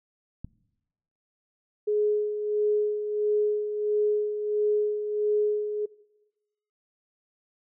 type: click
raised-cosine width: 5 ms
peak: -24 dBFS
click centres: 0.446 s
type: tone with tremolo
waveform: sine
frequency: 420 Hz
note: G#4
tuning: 19 cents sharp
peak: -20 dBFS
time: 1.87-5.86 s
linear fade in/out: 10 ms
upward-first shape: sine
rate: 1.5 Hz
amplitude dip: 60%
effects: noise-tail reverb RT60 1.0 s tail -21 dB re dry